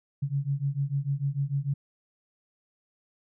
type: beating tone pair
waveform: sine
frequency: 136.6 / 143.3 Hz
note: C#3 / D3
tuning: -25 / -42 cents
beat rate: 6.7 Hz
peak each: -29 dBFS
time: 0.22-1.74 s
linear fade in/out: 10 ms
effects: none